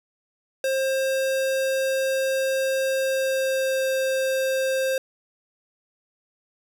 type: tone with pitch glide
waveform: square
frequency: 532 to 528.3 Hz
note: C5 to C5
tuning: +29 to +17 cents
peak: -22 dBFS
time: 0.64-4.98 s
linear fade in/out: 2 ms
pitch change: -12 cents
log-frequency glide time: 2.96-3.88 s
effects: none